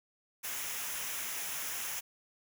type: noise with comb filter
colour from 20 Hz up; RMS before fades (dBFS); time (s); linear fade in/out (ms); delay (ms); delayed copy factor
white; -38; 0.43-2.01; 20; 0.23; -0.55
effects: none

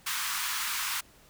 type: high-pass noise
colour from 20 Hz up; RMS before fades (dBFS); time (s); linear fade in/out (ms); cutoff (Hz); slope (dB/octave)
pink; -32; 0.06-1.01; 10; 1000; 48
effects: pink hiss -58 dBFS RMS until 1.29 s

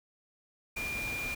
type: tone in noise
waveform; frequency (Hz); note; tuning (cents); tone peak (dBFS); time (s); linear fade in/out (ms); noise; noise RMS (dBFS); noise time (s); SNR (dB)
sine; 2400; D7; +37; -34; 0.76-1.35; 10; pink; -41; 0.76-1.35; +4
effects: none

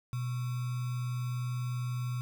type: tone with sample-and-hold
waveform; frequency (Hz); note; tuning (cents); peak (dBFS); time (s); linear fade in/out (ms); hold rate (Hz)
sine; 123.7; B2; +3; -31; 0.13-2.21; 0; 1225
effects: none

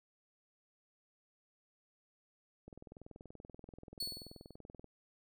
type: click train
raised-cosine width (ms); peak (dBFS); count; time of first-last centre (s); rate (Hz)
2; -38; 46; 2.68-4.843; 20.8
type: tone with exponential decay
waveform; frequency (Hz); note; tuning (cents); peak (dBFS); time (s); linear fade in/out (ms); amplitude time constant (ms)
40% pulse; 4414; C#8; -8; -34; 4-4.56; 5; 120
effects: none

